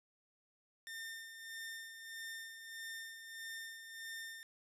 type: tone with tremolo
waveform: sawtooth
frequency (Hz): 1809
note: A6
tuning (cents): +48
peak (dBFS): -40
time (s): 0.87-4.43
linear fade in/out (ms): 0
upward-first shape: sine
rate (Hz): 1.6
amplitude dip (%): 55
effects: resampled to 32000 Hz